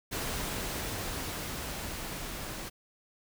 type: noise with level ramp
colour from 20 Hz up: pink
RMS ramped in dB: -34 to -40 dBFS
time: 0.11-2.7 s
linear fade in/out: 20 ms
effects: none